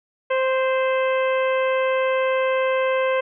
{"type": "harmonic tone with a mistuned harmonic", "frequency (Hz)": 523.3, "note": "C5", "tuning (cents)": 0, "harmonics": [1, 2, 3, 4, 5, 6], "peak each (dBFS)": [-19, -26, -30, -31, -32, -39], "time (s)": [0.3, 3.21], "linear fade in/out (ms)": 10, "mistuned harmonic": 4, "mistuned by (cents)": -19, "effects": []}